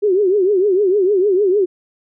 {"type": "tone with vibrato", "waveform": "sine", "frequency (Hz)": 389.7, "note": "G4", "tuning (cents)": -10, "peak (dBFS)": -11, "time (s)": [0.02, 1.66], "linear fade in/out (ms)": 20, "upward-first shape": "triangle", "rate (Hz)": 6.6, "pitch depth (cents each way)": 180, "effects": []}